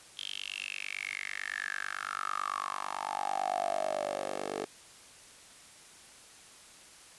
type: tone with high-pass filter sweep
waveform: 10% pulse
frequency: 49 Hz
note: G1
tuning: in tune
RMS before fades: -36 dBFS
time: 0.17-4.65 s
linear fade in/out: 10 ms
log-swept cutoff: 3300 to 440 Hz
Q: 8.4
effects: white hiss -54 dBFS RMS until 7.18 s + resampled to 24000 Hz